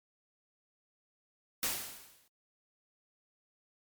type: noise with exponential decay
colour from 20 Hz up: white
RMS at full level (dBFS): -30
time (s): 1.63-2.28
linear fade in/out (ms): 2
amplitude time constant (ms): 140
effects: MP3 96 kbps